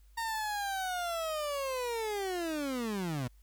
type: linear sweep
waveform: 30% pulse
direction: down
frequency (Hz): 924 to 117.4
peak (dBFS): -30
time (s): 0.17-3.28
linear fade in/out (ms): 10
effects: added 50 Hz sine -56 dBFS peak until 3.42 s + white hiss -72 dBFS RMS until 3.42 s